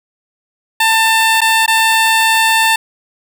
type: tone with dropouts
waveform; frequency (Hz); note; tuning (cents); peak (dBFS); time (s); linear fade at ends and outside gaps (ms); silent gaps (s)
15% pulse; 893; A5; +25; -3; 0.8-2.76; 5; 1.407-1.415 / 1.662-1.678
effects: none